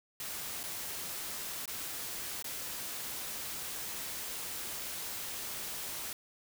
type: noise with dropouts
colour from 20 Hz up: white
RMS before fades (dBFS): -40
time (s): 0.2-6.13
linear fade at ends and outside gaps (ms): 2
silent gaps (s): 0.632-0.637 / 1.657-1.677 / 2.425-2.443
effects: none